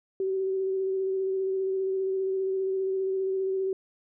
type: tone with vibrato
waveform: sine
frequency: 382.1 Hz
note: G4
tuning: 44 cents flat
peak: -25 dBFS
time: 0.2-3.73 s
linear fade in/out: 2 ms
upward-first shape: square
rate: 15 Hz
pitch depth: 14 cents each way
effects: none